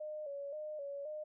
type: tone with vibrato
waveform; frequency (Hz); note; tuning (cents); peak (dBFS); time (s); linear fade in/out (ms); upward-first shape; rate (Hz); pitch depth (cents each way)
sine; 586; D5; -4; -40; 0-1.24; 10; square; 1.9; 69
effects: none